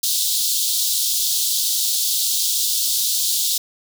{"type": "high-pass noise", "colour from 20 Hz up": "pink", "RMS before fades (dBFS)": -20, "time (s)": [0.03, 3.58], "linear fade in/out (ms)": 5, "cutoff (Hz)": 3500, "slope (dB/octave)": 48, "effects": []}